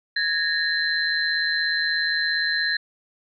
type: tone cluster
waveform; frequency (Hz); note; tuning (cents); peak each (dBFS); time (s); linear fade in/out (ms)
sine; 1667 / 1824 / 4092; G#6 / A#6 / C8; +6 / -38 / -39; -25; 0.16-2.77; 5
effects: none